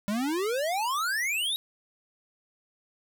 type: exponential sweep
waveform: square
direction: up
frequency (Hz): 196.4 to 3868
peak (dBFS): -27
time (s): 0.08-1.56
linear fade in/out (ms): 0
effects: 10-bit